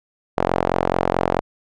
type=tone with band-pass filter; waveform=sawtooth; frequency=44.6 Hz; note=F1; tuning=37 cents sharp; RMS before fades=-20 dBFS; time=0.37-1.41 s; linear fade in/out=10 ms; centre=690 Hz; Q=1.4; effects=none